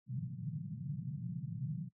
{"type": "band-pass noise", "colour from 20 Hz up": "white", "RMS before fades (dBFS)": -41, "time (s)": [0.06, 1.9], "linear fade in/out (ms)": 50, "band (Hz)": [120, 170], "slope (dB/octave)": 48, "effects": ["noise-tail reverb RT60 0.1 s tail -25 dB re dry"]}